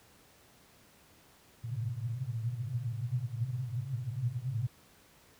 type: band-pass noise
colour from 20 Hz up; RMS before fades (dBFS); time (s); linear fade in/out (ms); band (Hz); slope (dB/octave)
white; -35; 1.63-4.67; 10; 110 to 130; 96
effects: pink hiss -61 dBFS RMS until 5.39 s + high-pass 60 Hz 12 dB/octave